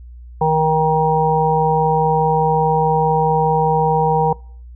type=harmonic tone; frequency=157.6 Hz; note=D#3; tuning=23 cents sharp; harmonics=1 / 3 / 5 / 6; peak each=-19 / -18 / -17 / -18 dBFS; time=0.41-4.33 s; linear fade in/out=5 ms; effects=noise-tail reverb RT60 0.5 s tail -24 dB re dry + added 60 Hz sine -34 dBFS peak until 4.75 s